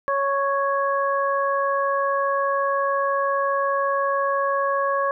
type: harmonic tone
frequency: 554.4 Hz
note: C#5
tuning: in tune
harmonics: 1 / 2 / 3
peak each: -23 / -22 / -29 dBFS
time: 0.08-5.11 s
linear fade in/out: 0 ms
effects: none